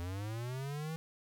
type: linear sweep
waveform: square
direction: up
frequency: 84.7 to 163.2 Hz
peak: -38 dBFS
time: 0-0.96 s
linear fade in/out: 0 ms
effects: none